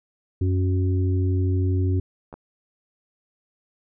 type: harmonic tone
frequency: 92.5 Hz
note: F#2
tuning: in tune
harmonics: 1 / 3 / 4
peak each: -19 / -29 / -31 dBFS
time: 0.41-2 s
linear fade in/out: 5 ms
type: clicks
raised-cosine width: 1 ms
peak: -25 dBFS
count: 2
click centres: 2.328 / 2.34 s
effects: none